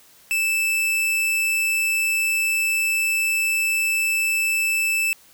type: tone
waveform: 45% pulse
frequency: 2636 Hz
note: E7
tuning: 1 cent flat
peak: -19 dBFS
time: 0.31-5.13 s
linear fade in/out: 0 ms
effects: white hiss -52 dBFS RMS until 5.33 s